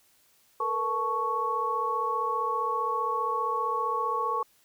sine tone cluster, 446.1 / 481.3 / 876 / 1110 Hz, A4 / B4 / A5 / C#6, +24 / -45 / -8 / +2 cents, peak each -36 / -35 / -34 / -27 dBFS, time 0.6-4.43 s, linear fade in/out 5 ms, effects white hiss -64 dBFS RMS until 4.64 s

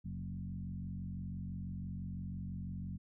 sine tone with frequency modulation, 133.4 Hz, C3, 34 cents sharp, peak -39 dBFS, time 0.04-2.98 s, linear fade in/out 20 ms, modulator 46 Hz, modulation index 1.7, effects none

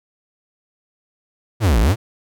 45% pulse exponential two-way sweep, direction down then up, 125.2 to 49.39 to 125.2 Hz, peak -12 dBFS, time 1.6-1.96 s, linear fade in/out 50 ms, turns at 1.8 s, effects none

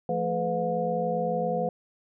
sine tone cluster, 171.3 / 218.5 / 433.4 / 504 / 715 Hz, F3 / A3 / A4 / B4 / F5, -33 / -12 / -26 / +35 / +41 cents, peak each -32 / -35 / -35 / -28 / -30 dBFS, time 0.09-1.69 s, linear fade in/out 2 ms, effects none

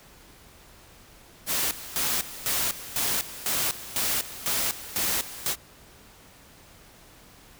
white noise with tremolo, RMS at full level -26 dBFS, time 1.46-5.56 s, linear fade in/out 50 ms, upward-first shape square, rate 2 Hz, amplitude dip 80%, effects pink hiss -52 dBFS RMS until 7.59 s

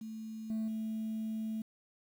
sine tone with level steps, 220 Hz, A3, in tune, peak -40 / -30 / -33 dBFS, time 0.01-1.62 s, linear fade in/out 5 ms, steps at 0.5 / 0.68 s, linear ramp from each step 2 ms, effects tanh soft clip ceiling -31 dBFS + 10-bit

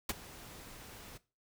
pink noise with ADSR envelope, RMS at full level -31 dBFS, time 0.09-1.18 s, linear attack 4 ms, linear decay 29 ms, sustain -20 dB, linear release 12 ms, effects noise-tail reverb RT60 0.3 s tail -18 dB re dry

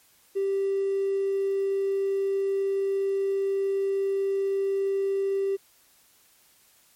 triangle tone with hard clipping, 392 Hz, G4, in tune, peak -23 dBFS, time 0.35-5.57 s, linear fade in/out 20 ms, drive 3 dB, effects white hiss -60 dBFS RMS until 6.95 s + MP3 64 kbps

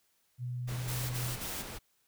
sine tone, 123.47 Hz, B2, in tune, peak -34 dBFS, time 0.38-1.37 s, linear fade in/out 50 ms
pink noise, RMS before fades -43 dBFS, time 0.67-1.79 s, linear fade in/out 20 ms
white noise bursts, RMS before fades -40 dBFS, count 3, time 0.87-1.63 s, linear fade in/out 20 ms, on 230 ms, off 35 ms
effects white hiss -73 dBFS RMS until 2.07 s

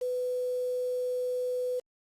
sine tone with quantisation, 499.1 Hz, B4, 18 cents sharp, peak -28 dBFS, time 0.01-1.8 s, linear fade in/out 10 ms, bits 8, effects low-pass 11000 Hz 12 dB/octave + Opus 48 kbps

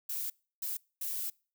violet noise bursts at uneven times, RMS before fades -36 dBFS, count 3, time 0.09-0.3 / 0.62-0.77 / 1.01-1.3 s, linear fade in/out 5 ms, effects noise-tail reverb RT60 0.4 s tail -26 dB re dry

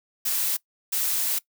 blue noise bursts at uneven times, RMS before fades -25 dBFS, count 2, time 0.25-0.57 / 0.92-1.39 s, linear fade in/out 10 ms, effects noise-tail reverb RT60 0.1 s tail -21 dB re dry

